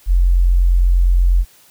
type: tone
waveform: sine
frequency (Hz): 44.24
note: F1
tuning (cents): +23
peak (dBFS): -9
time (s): 0.06-1.45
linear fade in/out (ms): 50
effects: white hiss -49 dBFS RMS until 1.7 s